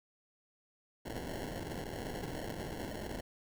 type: noise with sample-and-hold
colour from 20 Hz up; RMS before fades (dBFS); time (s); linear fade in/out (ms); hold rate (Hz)
blue; -41; 1.05-3.21; 10; 1225
effects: none